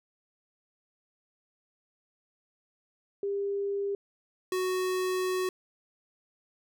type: tone pair in turn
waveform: sine / square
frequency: 400 / 370 Hz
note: G4 / F#4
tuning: +35 / 0 cents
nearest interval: minor second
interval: 135 cents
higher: first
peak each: -28 / -28 dBFS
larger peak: neither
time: 3.23-3.95 / 4.52-5.49 s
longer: second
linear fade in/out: 2 ms
effects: none